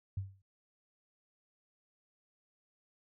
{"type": "tone with exponential decay", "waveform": "sine", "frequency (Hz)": 96.9, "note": "G2", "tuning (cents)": -20, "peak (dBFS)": -31, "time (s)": [0.17, 0.42], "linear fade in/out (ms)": 5, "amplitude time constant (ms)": 53, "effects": []}